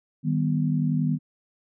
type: chord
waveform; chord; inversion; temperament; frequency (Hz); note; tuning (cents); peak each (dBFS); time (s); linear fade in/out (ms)
sine; Eb augmented; none; equal; 155.56 / 196 / 246.9; Eb3 / G3 / B3; 0 / 0 / 0; -23 / -29 / -26; 0.23-1.19; 50
effects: none